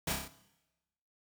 pink noise with echo, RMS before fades -33 dBFS, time 0.07-0.13 s, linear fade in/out 5 ms, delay 30 ms, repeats 5, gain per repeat -3 dB, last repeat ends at 0.28 s, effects noise-tail reverb RT60 1.0 s tail -17 dB re dry + high-pass 60 Hz 12 dB/octave

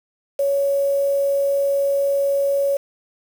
sine tone with quantisation, 558 Hz, C#5, 11 cents sharp, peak -16 dBFS, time 0.39-2.77 s, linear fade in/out 5 ms, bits 6, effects none

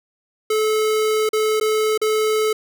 square tone with dropouts, 432.8 Hz, A4, 29 cents flat, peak -17 dBFS, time 0.5-2.53 s, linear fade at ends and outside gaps 5 ms, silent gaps 1.291-1.331 / 1.6-1.61 / 1.977-2.015 s, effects none

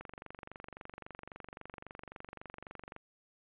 click train, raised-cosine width 0.5 ms, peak -30 dBFS, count 71, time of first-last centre 0.01-2.964 s, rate 23.7 Hz, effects resampled to 8000 Hz

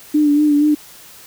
sine tone with vibrato, 295.7 Hz, D4, 12 cents sharp, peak -10 dBFS, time 0.14-0.75 s, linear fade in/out 10 ms, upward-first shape sine, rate 4.2 Hz, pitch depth 37 cents each way, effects white hiss -41 dBFS RMS until 1.26 s

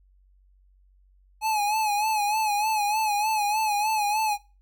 square tone with vibrato, 848 Hz, G#5, 36 cents sharp, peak -23 dBFS, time 1.41-4.38 s, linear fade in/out 50 ms, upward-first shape sine, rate 3.3 Hz, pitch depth 66 cents each way, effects noise-tail reverb RT60 0.3 s tail -21 dB re dry + added 47 Hz sine -56 dBFS peak until 4.61 s

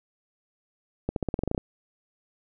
accelerating click train, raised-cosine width 2 ms, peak -13 dBFS, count 11, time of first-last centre 1.09-1.578 s, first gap 72 ms, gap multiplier 0.91, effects none

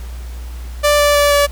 sawtooth tone with pitch steps, 588 / 583.6 / 579.2 / 574.9 Hz, D5 / D5 / D5 / D5, +2 / -11 / -24 / -37 cents, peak -6 dBFS, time 0.83-1.47 s, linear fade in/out 20 ms, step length 160 ms, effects added 60 Hz sine -25 dBFS peak until 1.51 s + pink hiss -41 dBFS RMS until 1.51 s

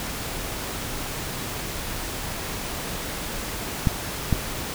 clicks, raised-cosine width 5 ms, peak -6 dBFS, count 2, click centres 3.872 / 4.327 s, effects pink hiss -31 dBFS RMS until 4.74 s

